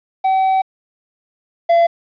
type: tone pair in turn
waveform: triangle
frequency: 763 / 679.1 Hz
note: G5 / F5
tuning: -47 / -49 cents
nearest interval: major second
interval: 202 cents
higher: first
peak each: -10 / -7 dBFS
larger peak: second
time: 0.24-0.62 / 1.69-1.87 s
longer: first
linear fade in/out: 10 ms
effects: resampled to 11025 Hz + 8-bit